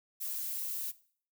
violet noise, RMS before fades -37 dBFS, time 0.2-0.92 s, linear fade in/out 20 ms, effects noise-tail reverb RT60 0.5 s tail -18 dB re dry

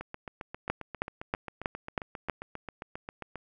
two click trains, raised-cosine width 0.5 ms, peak -13 / -23 dBFS, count 6 / 26, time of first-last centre 0.7-2.297 / 0.01-3.357 s, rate 3.13 / 7.47 Hz, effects none

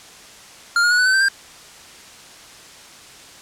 square tone with pitch steps, 1400 / 1430.2 / 1461.1 / 1492.7 / 1524.9 / 1557.9 / 1591.5 Hz, F6 / F6 / F#6 / F#6 / G6 / G6 / G6, +4 / +41 / -22 / +15 / -48 / -11 / +26 cents, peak -14 dBFS, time 0.76-1.285 s, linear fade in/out 2 ms, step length 75 ms, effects white hiss -42 dBFS RMS until 3.41 s + low-pass 8000 Hz 12 dB/octave

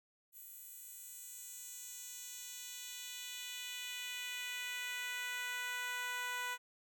10% pulse tone with high-pass filter sweep, 494 Hz, B4, in tune, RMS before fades -44 dBFS, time 0.32-6.58 s, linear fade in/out 50 ms, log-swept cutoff 12000 to 1000 Hz, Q 1.3, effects none

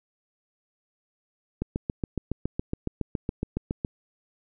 click train, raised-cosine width 3 ms, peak -14 dBFS, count 17, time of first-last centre 1.62-3.848 s, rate 7.18 Hz, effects none

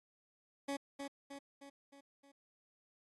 20% pulse tone with echo, 279.3 Hz, C#4, 13 cents sharp, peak -32 dBFS, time 0.68-0.77 s, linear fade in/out 10 ms, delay 310 ms, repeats 5, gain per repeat -5 dB, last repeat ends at 2.32 s, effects AAC 32 kbps

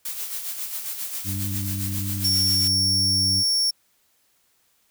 blue noise with tremolo, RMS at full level -29 dBFS, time 0.05-2.68 s, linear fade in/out 5 ms, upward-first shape sine, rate 7.4 Hz, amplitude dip 50%
harmonic tone, 98 Hz, G2, in tune, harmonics 1 / 2 / 3, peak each -27 / -33 / -37 dBFS, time 1.24-3.44 s, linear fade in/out 50 ms
40% pulse tone, 5480 Hz, F8, 34 cents flat, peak -18 dBFS, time 2.24-3.71 s, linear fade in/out 10 ms
effects white hiss -65 dBFS RMS until 4.9 s

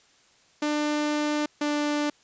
sawtooth tone pair in turn, 298.4 / 295 Hz, D4 / D4, +28 / +8 cents, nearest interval unison, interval 20 cents, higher first, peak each -20 dBFS, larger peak neither, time 0.62-1.46 / 1.61-2.1 s, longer first, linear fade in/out 5 ms, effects white hiss -60 dBFS RMS until 2.23 s + resampled to 16000 Hz

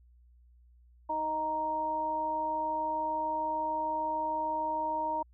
harmonic tone, 311.1 Hz, D#4, in tune, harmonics 1 / 2 / 3, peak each -42 / -37 / -30 dBFS, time 1.09-5.23 s, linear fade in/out 10 ms, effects added 60 Hz sine -57 dBFS peak until 5.33 s

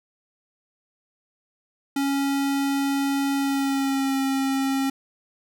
square tone with pitch glide, 277.2 to 270.1 Hz, C#4 to C#4, 0 to -45 cents, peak -22 dBFS, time 1.96-4.9 s, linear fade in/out 5 ms, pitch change -45 cents, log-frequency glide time 3.35-4.15 s, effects none

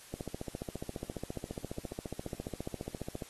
click train, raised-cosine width 2 ms, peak -24 dBFS, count 46, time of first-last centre 0.14-3.222 s, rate 14.6 Hz, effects white hiss -54 dBFS RMS until 3.29 s + AAC 32 kbps

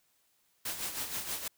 white noise with tremolo, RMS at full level -35 dBFS, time 0.65-1.48 s, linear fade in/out 5 ms, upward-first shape sine, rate 6.3 Hz, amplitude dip 60%, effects white hiss -72 dBFS RMS until 1.57 s

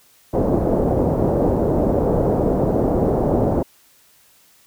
white low-pass noise, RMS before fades -18 dBFS, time 0.33-3.63 s, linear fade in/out 10 ms, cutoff 600 Hz, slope 24 dB/octave, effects white hiss -54 dBFS RMS until 4.66 s

